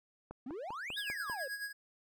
click train, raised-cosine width 1 ms, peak -31 dBFS, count 6, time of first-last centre 0.31-1.298 s, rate 5.06 Hz
triangle exponential two-way sweep, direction up then down, 233.1 to 3854 to 503 Hz, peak -38 dBFS, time 0.46-1.48 s, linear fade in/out 5 ms, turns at 0.98 s
square tone with tremolo, 1654 Hz, G#6, 8 cents flat, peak -37 dBFS, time 0.96-1.73 s, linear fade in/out 20 ms, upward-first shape sine, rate 9.2 Hz, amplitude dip 65%
effects none

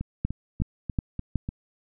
two click trains, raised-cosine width 5 ms, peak -12 / -18 dBFS, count 4 / 6, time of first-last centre 0.25-1.357 / 0.01-1.489 s, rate 2.71 / 3.38 Hz, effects none

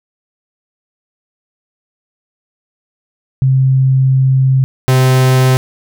sine / 45% pulse tone pair in turn, 132.3 / 129.65 Hz, C3 / C3, +20 / -15 cents, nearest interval unison, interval 35 cents, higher first, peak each -7 dBFS, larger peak neither, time 3.42-4.64 / 4.88-5.57 s, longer first, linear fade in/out 0 ms, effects none

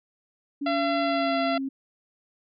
sine tone with pitch glide, 283.5 to 269.9 Hz, C#4 to C#4, +39 to -46 cents, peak -27 dBFS, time 0.61-1.69 s, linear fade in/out 10 ms, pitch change -85 cents, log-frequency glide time 1.01-1.39 s
harmonic tone, 679 Hz, F5, 49 cents flat, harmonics 1 / 2 / 3 / 4 / 5 / 6 / 7, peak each -25 / -31 / -35 / -37 / -39 / -41 / -42 dBFS, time 0.66-1.58 s, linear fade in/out 5 ms
effects none

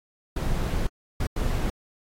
brown noise bursts at uneven times, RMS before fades -25 dBFS, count 3, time 0.36-0.87 / 1.2-1.27 / 1.36-1.7 s, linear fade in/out 5 ms, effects AAC 48 kbps

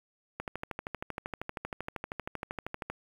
click train, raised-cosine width 0.5 ms, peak -20 dBFS, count 33, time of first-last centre 0.4-2.9 s, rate 12.8 Hz, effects 8-bit

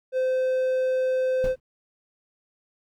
triangle tone, 516 Hz, C5, 24 cents flat, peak -19 dBFS, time 0.12-1.56 s, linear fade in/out 50 ms
brown noise with exponential decay, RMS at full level -26 dBFS, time 1.44-1.6 s, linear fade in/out 2 ms, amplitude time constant 34 ms
effects none

